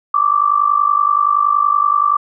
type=tone with amplitude modulation; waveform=sine; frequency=1168 Hz; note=D6; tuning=10 cents flat; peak=-7 dBFS; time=0.14-2.17 s; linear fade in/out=5 ms; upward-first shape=sine; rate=50.6 Hz; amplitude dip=85%; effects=none